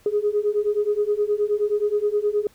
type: beating tone pair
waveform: sine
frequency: 410.9 / 420.4 Hz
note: G#4 / G#4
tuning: -18 / +21 cents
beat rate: 9.5 Hz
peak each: -22 / -21 dBFS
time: 0.06-2.47 s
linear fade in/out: 2 ms
effects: tanh soft clip ceiling -11 dBFS + pink hiss -56 dBFS RMS until 2.54 s